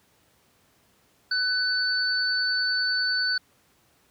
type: tone pair together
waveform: sine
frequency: 1500 / 4495 Hz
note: F#6 / C#8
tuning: +23 / +23 cents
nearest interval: octave + perfect fifth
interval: 1900 cents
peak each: -25 dBFS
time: 1.31-3.38 s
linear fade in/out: 5 ms
effects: pink hiss -63 dBFS RMS until 4.1 s + high-pass 80 Hz 12 dB/octave